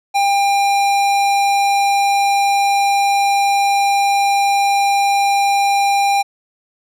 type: tone with hard clipping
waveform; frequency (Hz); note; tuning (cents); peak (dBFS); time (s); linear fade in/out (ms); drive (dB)
sine; 799; G5; +33; -14; 0.14-6.23; 20; 18
effects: none